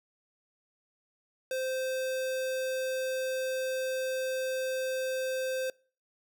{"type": "tone", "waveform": "square", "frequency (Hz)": 520, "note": "C5", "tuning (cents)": -11, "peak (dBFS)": -31, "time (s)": [1.51, 5.7], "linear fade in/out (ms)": 2, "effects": ["noise-tail reverb RT60 0.4 s tail -25 dB re dry"]}